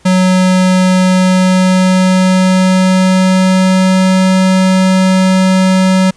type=tone with pitch glide; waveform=square; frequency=185 to 187.58 Hz; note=F#3 to F#3; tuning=0 to +24 cents; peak=-7 dBFS; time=0.05-6.11 s; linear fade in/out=10 ms; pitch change=+24 cents; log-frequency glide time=1.03-4.24 s; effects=pink hiss -47 dBFS RMS until 6.16 s + resampled to 22050 Hz